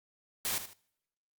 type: noise with echo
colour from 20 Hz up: white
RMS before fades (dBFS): -33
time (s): 0.45-0.58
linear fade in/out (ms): 0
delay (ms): 76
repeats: 2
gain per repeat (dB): -10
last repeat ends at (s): 0.732
effects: noise-tail reverb RT60 0.8 s tail -26 dB re dry + Opus 48 kbps